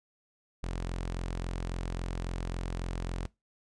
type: tone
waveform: sawtooth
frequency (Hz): 43.65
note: F1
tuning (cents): 0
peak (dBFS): -29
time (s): 0.63-3.26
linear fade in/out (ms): 0
effects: noise-tail reverb RT60 0.2 s tail -21 dB re dry + resampled to 22050 Hz